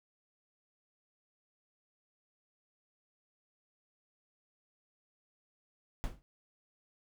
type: noise with exponential decay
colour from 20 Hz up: brown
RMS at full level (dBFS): -31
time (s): 6.04-6.22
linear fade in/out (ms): 0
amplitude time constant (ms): 39
effects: none

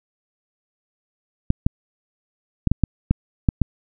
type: clicks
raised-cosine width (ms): 5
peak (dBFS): -3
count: 8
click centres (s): 1.504 / 1.665 / 2.673 / 2.716 / 2.837 / 3.11 / 3.488 / 3.617
effects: none

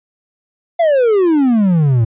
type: exponential sweep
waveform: triangle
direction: down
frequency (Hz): 698.5 to 109.2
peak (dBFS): -7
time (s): 0.79-2.05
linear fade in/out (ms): 10
effects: resampled to 8000 Hz

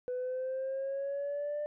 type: exponential sweep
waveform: sine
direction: up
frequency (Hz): 496.3 to 596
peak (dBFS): -31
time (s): 0.08-1.66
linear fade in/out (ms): 0
effects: tanh soft clip ceiling -30 dBFS

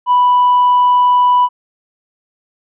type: tone with hard clipping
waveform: triangle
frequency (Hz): 987.8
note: B5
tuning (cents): 0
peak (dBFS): -7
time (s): 0.06-1.49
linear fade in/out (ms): 50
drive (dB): 2
effects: resampled to 8000 Hz

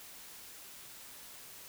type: silence
effects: white hiss -51 dBFS RMS until 1.68 s

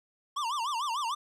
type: tone with vibrato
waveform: square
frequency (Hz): 1040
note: C6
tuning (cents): -11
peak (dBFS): -30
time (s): 0.36-1.15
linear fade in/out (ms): 10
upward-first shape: sine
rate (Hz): 6.7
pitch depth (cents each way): 250
effects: low-pass 8000 Hz 12 dB/octave + 11-bit

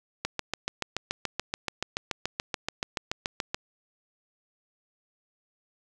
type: click train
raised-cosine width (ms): 0.2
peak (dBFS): -11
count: 24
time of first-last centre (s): 0.25-3.545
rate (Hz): 6.98
effects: none

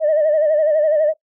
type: tone with vibrato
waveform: sine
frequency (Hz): 613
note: D#5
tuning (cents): -26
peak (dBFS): -11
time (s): 0-1.14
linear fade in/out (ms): 50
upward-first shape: sine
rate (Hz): 12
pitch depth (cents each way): 78
effects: noise-tail reverb RT60 0.1 s tail -18 dB re dry + tanh soft clip ceiling -9 dBFS

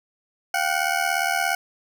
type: ring-modulated tone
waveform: 20% pulse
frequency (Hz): 740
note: F#5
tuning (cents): 0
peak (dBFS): -13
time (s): 0.54-1.55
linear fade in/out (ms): 0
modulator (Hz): 38.6
effects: none

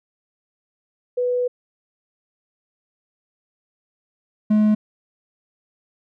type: tone pair in turn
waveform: sine / triangle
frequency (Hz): 493.9 / 212.8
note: B4 / G#3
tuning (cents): 0 / +42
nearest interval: octave + minor third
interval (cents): 1458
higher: first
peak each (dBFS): -18 / -11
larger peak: second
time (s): 1.17-1.48 / 4.5-4.75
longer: first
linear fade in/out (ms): 10
effects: none

